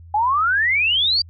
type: exponential sweep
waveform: sine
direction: up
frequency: 814 to 4753 Hz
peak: -15 dBFS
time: 0.14-1.22 s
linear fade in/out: 5 ms
effects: added 84 Hz sine -39 dBFS peak until 1.29 s